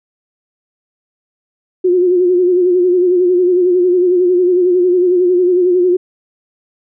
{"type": "tone with vibrato", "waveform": "sine", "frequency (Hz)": 360, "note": "F#4", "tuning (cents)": -47, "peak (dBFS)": -8, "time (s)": [1.84, 5.97], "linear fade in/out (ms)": 10, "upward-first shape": "sine", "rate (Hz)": 11, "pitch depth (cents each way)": 51, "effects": []}